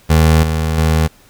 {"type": "tone with level steps", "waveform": "25% pulse", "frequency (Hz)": 79.4, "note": "D#2", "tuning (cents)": 36, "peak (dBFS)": [-4, -11, -7], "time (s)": [0.09, 1.08], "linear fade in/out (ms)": 20, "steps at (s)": [0.43, 0.78], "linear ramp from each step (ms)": 2, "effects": ["pink hiss -48 dBFS RMS until 1.29 s"]}